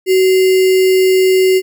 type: tone with sample-and-hold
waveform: sine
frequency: 375.5 Hz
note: F#4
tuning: 26 cents sharp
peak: -7 dBFS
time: 0.06-1.62 s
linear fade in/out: 50 ms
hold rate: 2450 Hz
effects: none